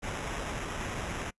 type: noise with sample-and-hold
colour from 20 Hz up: pink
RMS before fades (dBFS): -36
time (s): 0.02-1.31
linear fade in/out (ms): 20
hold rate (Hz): 4410
effects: noise-tail reverb RT60 0.1 s tail -24 dB re dry + resampled to 24000 Hz